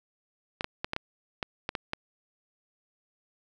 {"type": "clicks", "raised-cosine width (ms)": 0.3, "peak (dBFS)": -14, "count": 9, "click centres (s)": [0.609, 0.644, 0.845, 0.934, 0.964, 1.428, 1.691, 1.752, 1.934], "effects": []}